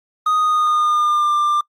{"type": "tone with pitch glide", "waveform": "triangle", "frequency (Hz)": [1244.5, 1189.7], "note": ["D#6", "D6"], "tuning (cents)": [0, 22], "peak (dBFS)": -12, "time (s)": [0.26, 1.61], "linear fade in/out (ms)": 5, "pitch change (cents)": -78, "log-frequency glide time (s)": [0.38, 1.35], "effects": ["noise-tail reverb RT60 0.1 s tail -24 dB re dry", "Opus 32 kbps"]}